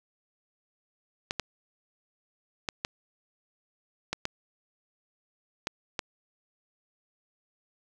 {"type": "clicks", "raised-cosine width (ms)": 0.2, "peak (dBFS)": -12, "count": 8, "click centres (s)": [1.309, 1.397, 2.688, 2.849, 4.13, 4.254, 5.671, 5.992], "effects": []}